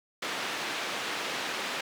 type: band-pass noise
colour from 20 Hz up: white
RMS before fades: -34 dBFS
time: 0.22-1.81 s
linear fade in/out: 5 ms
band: 240 to 3100 Hz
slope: 12 dB/octave
effects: none